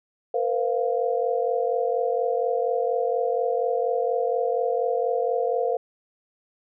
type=chord; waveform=sine; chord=Bb suspended second; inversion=none; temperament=equal with one note detuned; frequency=466.2 / 510.4 / 698.5 Hz; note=Bb4 / C5 / F5; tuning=0 / -43 / 0 cents; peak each=-25 / -25 / -27 dBFS; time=0.34-5.77 s; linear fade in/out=5 ms; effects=none